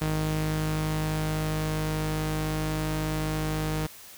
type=tone pair together; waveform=sawtooth; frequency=51.89 / 155.5 Hz; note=G#1 / D#3; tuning=-1 / -1 cents; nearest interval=octave + perfect fifth; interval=1900 cents; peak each=-29 / -23 dBFS; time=0.01-3.87 s; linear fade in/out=10 ms; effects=white hiss -47 dBFS RMS until 4.17 s